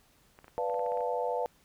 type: clicks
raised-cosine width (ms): 0.5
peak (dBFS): -36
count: 10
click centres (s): 0.389 / 0.444 / 0.481 / 0.698 / 0.743 / 0.794 / 0.863 / 0.92 / 0.973 / 1.007
type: chord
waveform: sine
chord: B half-diminished seventh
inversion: none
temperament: equal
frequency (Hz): 493.9 / 587.3 / 698.5 / 880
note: B4 / D5 / F5 / A5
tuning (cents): 0 / 0 / 0 / 0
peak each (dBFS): -32 / -36 / -35 / -35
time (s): 0.58-1.46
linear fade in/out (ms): 0
effects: pink hiss -65 dBFS RMS until 1.64 s